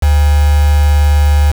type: tone with quantisation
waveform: sine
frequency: 73.42 Hz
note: D2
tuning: in tune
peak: -6 dBFS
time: 0.02-1.52 s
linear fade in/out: 10 ms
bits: 3
effects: none